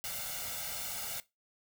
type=noise with comb filter; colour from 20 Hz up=white; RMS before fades=-39 dBFS; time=0.04-1.2 s; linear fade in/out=0 ms; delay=1.4 ms; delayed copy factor=+0.8; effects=noise-tail reverb RT60 0.2 s tail -18 dB re dry